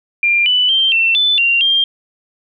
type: tone with pitch steps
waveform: sine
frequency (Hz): 2390 / 2984 / 3145 / 2692 / 3506 / 2765 / 3194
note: D7 / F#7 / G7 / E7 / A7 / F7 / G7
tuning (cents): +30 / +14 / +5 / +36 / -7 / -18 / +32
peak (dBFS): -10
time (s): 0.23-1.84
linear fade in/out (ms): 2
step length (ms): 230
effects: none